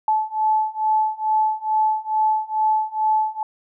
sine beating tone pair, 865 / 867.3 Hz, A5 / A5, -30 / -25 cents, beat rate 2.3 Hz, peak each -21 / -20 dBFS, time 0.08-3.43 s, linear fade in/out 2 ms, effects none

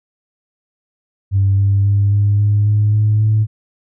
sine tone with pitch steps, 98 / 99.37 / 100.76 / 102.16 / 103.59 / 105.03 / 106.5 / 107.99 Hz, G2 / G2 / G2 / G#2 / G#2 / G#2 / G#2 / A2, 0 / +24 / +48 / -28 / -4 / +20 / +44 / -32 cents, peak -9 dBFS, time 1.31-3.47 s, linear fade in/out 50 ms, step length 270 ms, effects tanh soft clip ceiling -6 dBFS

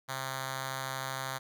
5% pulse tone with notch filter, 132.9 Hz, C3, 27 cents sharp, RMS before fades -37 dBFS, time 0.08-1.39 s, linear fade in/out 20 ms, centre 330 Hz, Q 0.51, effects none

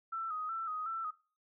sine tone with vibrato, 1293 Hz, E6, 34 cents flat, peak -35 dBFS, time 0.12-1.11 s, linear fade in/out 10 ms, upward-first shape square, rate 2.7 Hz, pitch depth 55 cents each way, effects noise-tail reverb RT60 0.4 s tail -22 dB re dry

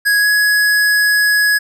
square tone with pitch glide, 1661.2 to 1677.6 Hz, G#6 to G#6, 0 to +17 cents, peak -11 dBFS, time 0.05-1.59 s, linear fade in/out 20 ms, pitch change +17 cents, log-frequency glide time 0.2-0.26 s, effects none

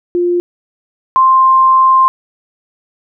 sine tone pair in turn, 351.2 / 1050.3 Hz, F4 / C6, +10 / +6 cents, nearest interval octave + perfect fifth, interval 1896 cents, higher second, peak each -10 / -5 dBFS, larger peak second, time 0.15-0.4 / 1.16-2.08 s, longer second, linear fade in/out 0 ms, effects none

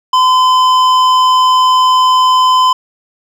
triangle tone with hard clipping, 1020 Hz, C6, 44 cents flat, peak -8 dBFS, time 0.13-2.73 s, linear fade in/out 5 ms, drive 14 dB, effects none

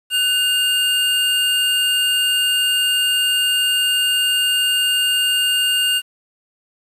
square tone pair together, 1500 / 2817 Hz, F#6 / F7, +23 / +14 cents, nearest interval major seventh, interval 1091 cents, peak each -26 / -16 dBFS, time 0.1-6.02 s, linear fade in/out 50 ms, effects resampled to 32000 Hz + 8-bit

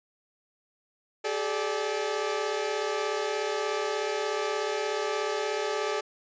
sawtooth chord, G suspended second, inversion none, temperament equal with one note detuned, 392 / 428.7 / 587.3 Hz, G4 / A4 / D5, 0 / -45 / 0 cents, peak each -30 / -26 / -30 dBFS, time 1.24-6.01 s, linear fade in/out 10 ms, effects resampled to 16000 Hz

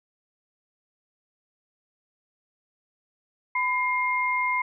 sine tone pair together, 1002 / 2123 Hz, B5 / C7, +25 / +25 cents, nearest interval octave + minor second, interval 1300 cents, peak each -25 / -25 dBFS, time 3.55-4.62 s, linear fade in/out 5 ms, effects none

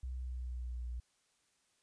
sine tone with pitch glide, 63.3 to 60.2 Hz, B1 to B1, +43 to -44 cents, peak -38 dBFS, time 0.03-1 s, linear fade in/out 5 ms, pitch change -87 cents, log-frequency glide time 0.14-0.87 s, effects white hiss -75 dBFS RMS until 1.82 s + resampled to 22050 Hz

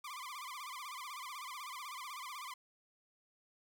sawtooth tone with vibrato, 1100 Hz, C#6, 14 cents flat, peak -40 dBFS, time 0.04-2.54 s, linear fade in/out 5 ms, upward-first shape sine, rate 16 Hz, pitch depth 170 cents each way, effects none

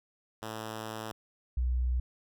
5% pulse / sine tone pair in turn, 110 / 61.95 Hz, A2 / B1, 0 / +6 cents, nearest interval minor seventh, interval 994 cents, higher first, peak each -26 dBFS, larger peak neither, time 0.42-1.12 / 1.57-2 s, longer first, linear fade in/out 5 ms, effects none

